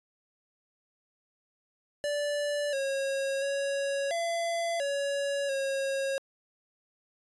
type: tone with pitch steps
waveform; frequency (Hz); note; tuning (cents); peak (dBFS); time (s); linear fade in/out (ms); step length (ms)
square; 583 / 545 / 556 / 677 / 562 / 544; D5 / C#5 / C#5 / E5 / C#5 / C#5; -13 / -29 / +5 / +46 / +24 / -33; -29; 2.04-6.18; 0; 690
effects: resampled to 24000 Hz